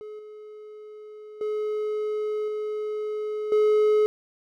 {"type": "tone with level steps", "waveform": "triangle", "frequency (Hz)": 425.4, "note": "G#4", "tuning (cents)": 42, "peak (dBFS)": [-34, -38, -23, -25, -15], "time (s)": [0.01, 4.06], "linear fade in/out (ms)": 0, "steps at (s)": [0.19, 1.41, 2.48, 3.52], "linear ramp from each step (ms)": 2, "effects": []}